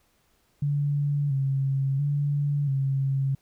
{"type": "tone with vibrato", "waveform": "sine", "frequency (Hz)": 140, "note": "C#3", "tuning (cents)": 18, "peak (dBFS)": -22, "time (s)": [0.62, 3.35], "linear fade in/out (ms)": 5, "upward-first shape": "square", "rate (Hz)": 0.73, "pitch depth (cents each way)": 50, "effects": ["pink hiss -67 dBFS RMS until 3.41 s"]}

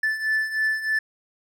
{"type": "beating tone pair", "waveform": "triangle", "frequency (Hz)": [1750, 1753.2], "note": ["A6", "A6"], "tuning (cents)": [-10, -7], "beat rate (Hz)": 3.2, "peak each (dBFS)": [-26, -21], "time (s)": [0.03, 0.99], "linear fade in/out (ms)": 5, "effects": []}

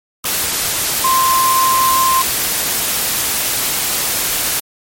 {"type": "tone in noise", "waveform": "sine", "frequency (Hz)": 1046.5, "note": "C6", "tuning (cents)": 0, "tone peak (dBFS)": -11, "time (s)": [1.04, 2.22], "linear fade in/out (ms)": 5, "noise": "white", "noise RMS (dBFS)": -17, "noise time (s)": [0.24, 4.6], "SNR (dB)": 3, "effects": ["MP3 64 kbps"]}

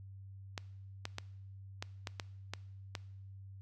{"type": "clicks", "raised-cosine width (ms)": 0.2, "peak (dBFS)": -21, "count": 8, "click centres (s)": [0.578, 1.054, 1.184, 1.825, 2.072, 2.198, 2.536, 2.952], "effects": ["noise-tail reverb RT60 0.8 s tail -21 dB re dry", "added 97 Hz sine -48 dBFS peak until 3.61 s"]}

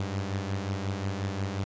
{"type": "beating tone pair", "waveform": "sawtooth", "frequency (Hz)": [96.4, 102], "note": ["G2", "G#2"], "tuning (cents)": [-28, -31], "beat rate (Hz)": 5.6, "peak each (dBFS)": [-27, -31], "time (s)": [0, 1.64], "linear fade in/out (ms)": 0, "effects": ["resampled to 16000 Hz"]}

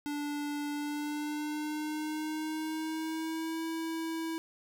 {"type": "tone with pitch glide", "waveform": "square", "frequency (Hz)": [291.9, 325.8], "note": ["D4", "E4"], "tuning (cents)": [-10, -20], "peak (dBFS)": -34, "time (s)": [0.06, 4.38], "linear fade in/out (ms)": 0, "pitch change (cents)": 190, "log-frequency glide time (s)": [0.71, 3.65], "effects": []}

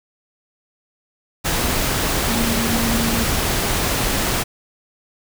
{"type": "tone in noise", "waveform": "sine", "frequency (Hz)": 230, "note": "A#3", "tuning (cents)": -23, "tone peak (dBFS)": -21, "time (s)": [2.27, 3.24], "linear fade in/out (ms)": 20, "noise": "pink", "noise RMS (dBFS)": -20, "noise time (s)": [1.44, 4.44], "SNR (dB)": -4, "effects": []}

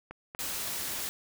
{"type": "clicks", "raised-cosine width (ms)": 0.5, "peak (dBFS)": [-27, -26], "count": 2, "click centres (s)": [0.11, 0.349]}
{"type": "noise", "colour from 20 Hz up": "white", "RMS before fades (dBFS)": -35, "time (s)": [0.39, 1.09], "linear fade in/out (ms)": 0}
{"effects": []}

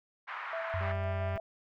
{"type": "band-pass noise", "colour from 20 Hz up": "white", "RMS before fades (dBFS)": -40, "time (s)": [0.27, 0.93], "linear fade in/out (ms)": 20, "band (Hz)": [920, 1800], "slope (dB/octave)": 24}
{"type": "tone with tremolo", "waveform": "sine", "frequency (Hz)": 659.3, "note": "E5", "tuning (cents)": 0, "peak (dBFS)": -35, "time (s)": [0.53, 1.4], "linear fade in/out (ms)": 2, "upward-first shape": "square", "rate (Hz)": 5.9, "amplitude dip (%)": 30}
{"type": "tone with vibrato", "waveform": "sine", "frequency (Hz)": 91.8, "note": "F#2", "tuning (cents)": -13, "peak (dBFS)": -32, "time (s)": [0.74, 1.36], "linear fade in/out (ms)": 0, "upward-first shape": "sine", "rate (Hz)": 15, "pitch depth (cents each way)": 21}
{"type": "click train", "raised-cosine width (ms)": 0.5, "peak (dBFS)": -27, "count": 113, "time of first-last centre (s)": [0.81, 1.376], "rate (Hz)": 198}
{"effects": []}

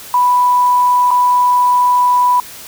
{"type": "tone with dropouts", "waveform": "sine", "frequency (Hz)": 987.8, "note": "B5", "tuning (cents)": 0, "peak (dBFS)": -8, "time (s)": [0.14, 2.4], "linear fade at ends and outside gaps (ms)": 2, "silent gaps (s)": [1.107, 1.113], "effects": ["white hiss -33 dBFS RMS until 2.67 s"]}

